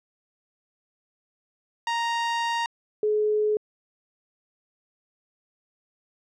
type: tone pair in turn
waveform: sawtooth / sine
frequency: 932.3 / 424.5 Hz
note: A#5 / G#4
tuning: 0 / +38 cents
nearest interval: octave + major second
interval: 1362 cents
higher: first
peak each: -20 dBFS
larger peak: neither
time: 1.87-2.66 / 3.03-3.57 s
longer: first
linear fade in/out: 2 ms
effects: low-pass 5000 Hz 12 dB/octave